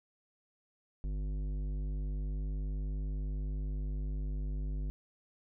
triangle tone with tanh clipping, 50.1 Hz, G1, 38 cents sharp, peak -35 dBFS, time 1.04-4.9 s, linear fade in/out 0 ms, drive 17 dB, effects none

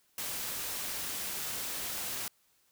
white noise, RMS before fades -37 dBFS, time 0.18-2.28 s, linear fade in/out 2 ms, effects white hiss -70 dBFS RMS until 2.71 s

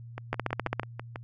two click trains, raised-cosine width 0.5 ms, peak -21 / -12 dBFS, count 7 / 8, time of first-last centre 0.18-1.159 / 0.33-0.797 s, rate 6.13 / 15 Hz, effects added 117 Hz sine -42 dBFS peak until 1.23 s

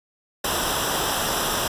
pink noise with comb filter, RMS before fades -24 dBFS, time 0.44-1.68 s, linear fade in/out 5 ms, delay 0.45 ms, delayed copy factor -0.7, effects resampled to 32000 Hz

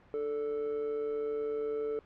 triangle tone with amplitude modulation, 440 Hz, A4, in tune, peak -27 dBFS, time 0.14-1.99 s, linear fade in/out 0 ms, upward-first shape sine, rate 142 Hz, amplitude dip 50%, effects pink hiss -60 dBFS RMS until 2.05 s + low-pass 2000 Hz 12 dB/octave

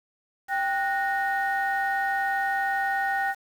sine tone cluster, 786 / 1469 / 1852 Hz, G5 / F#6 / A#6, +4 / -13 / -12 cents, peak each -25 / -29 / -28 dBFS, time 0.48-3.35 s, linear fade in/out 50 ms, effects tanh soft clip ceiling -16 dBFS + 8-bit

